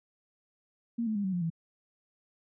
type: tone with pitch steps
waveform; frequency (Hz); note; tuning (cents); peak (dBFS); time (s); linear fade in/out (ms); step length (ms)
sine; 233.1 / 217.5 / 202.9 / 189.34 / 176.66 / 164.83; A#3 / A3 / G#3 / F#3 / F3 / E3; 0 / -20 / -40 / +40 / +20 / 0; -28; 0.98-1.502; 10; 87
effects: none